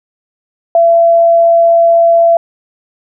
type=tone; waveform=sine; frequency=674 Hz; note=E5; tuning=38 cents sharp; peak=-4 dBFS; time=0.75-2.37 s; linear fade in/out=2 ms; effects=none